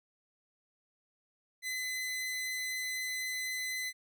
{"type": "tone", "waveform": "sawtooth", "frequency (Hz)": 2024, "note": "B6", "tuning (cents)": 42, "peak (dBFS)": -31, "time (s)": [1.62, 3.93], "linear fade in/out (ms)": 50, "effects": []}